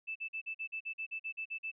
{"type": "tone bursts", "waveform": "sine", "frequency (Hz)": 2637, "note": "E7", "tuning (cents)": 0, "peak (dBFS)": -36, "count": 13, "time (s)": [0.07, 1.716], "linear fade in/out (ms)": 20, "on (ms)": 86, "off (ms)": 44, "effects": []}